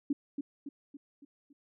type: tone with echo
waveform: sine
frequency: 283.5 Hz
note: C#4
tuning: 39 cents sharp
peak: -26 dBFS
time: 0.1-0.13 s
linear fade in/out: 5 ms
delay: 280 ms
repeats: 5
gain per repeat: -6 dB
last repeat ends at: 1.53 s
effects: none